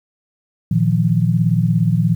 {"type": "chord", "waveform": "sine", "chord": "Bb suspended fourth", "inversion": "none", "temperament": "equal with one note detuned", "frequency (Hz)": [116.54, 157.55, 174.61], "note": ["Bb2", "Eb3", "F3"], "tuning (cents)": [0, 22, 0], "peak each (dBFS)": -17, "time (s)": [0.71, 2.15], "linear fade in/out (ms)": 5, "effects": ["8-bit"]}